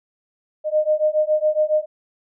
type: beating tone pair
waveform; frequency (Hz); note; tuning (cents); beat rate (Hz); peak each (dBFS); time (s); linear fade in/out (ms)
sine; 610 / 617.2; D#5 / D#5; -34 / -14; 7.2; -19; 0.64-1.86; 50
effects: none